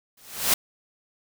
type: noise with exponential growth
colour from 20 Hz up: white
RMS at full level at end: -17 dBFS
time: 0.17-0.54 s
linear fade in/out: 5 ms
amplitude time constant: 80 ms
effects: none